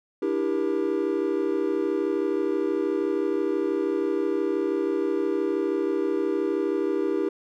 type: chord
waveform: triangle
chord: E half-diminished seventh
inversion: third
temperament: just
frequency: 296.7 / 329.6 / 395.6 / 474.7 Hz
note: D4 / E4 / G4 / Bb4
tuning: +18 / 0 / +16 / +31 cents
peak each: -28 / -26 / -24 / -29 dBFS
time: 0.22-7.29 s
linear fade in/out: 5 ms
effects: none